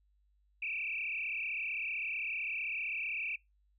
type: tone with frequency modulation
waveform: sine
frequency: 2503 Hz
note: D#7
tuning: 10 cents sharp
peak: -34 dBFS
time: 0.62-3.36 s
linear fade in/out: 5 ms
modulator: 35.6 Hz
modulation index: 5.7
effects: noise-tail reverb RT60 0.2 s tail -24 dB re dry + added 50 Hz sine -68 dBFS peak until 3.78 s